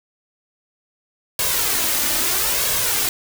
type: noise with flanger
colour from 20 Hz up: white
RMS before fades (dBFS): -20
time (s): 1.39-3.09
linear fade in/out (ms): 2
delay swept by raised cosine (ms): 1.8 to 3.4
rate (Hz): 0.77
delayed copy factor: +0.55
effects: none